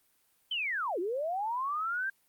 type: linear two-way sweep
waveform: sine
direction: down then up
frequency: 3130 to 329.6 to 1606 Hz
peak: -30 dBFS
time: 0.51-2.1 s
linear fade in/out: 5 ms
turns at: 0.99 s
effects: white hiss -70 dBFS RMS until 2.28 s + Opus 32 kbps